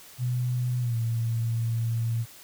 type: tone with pitch glide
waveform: sine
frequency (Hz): 124.1 to 115.12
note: B2 to A#2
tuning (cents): +9 to -21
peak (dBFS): -24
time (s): 0.18-2.26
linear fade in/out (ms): 50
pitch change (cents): -130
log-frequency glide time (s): 0.8-0.96
effects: white hiss -49 dBFS RMS until 2.43 s